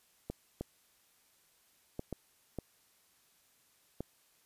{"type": "clicks", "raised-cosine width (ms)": 2, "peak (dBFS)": -24, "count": 6, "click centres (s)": [0.3, 0.61, 1.994, 2.127, 2.587, 4.006], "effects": ["white hiss -69 dBFS RMS until 4.45 s", "resampled to 32000 Hz"]}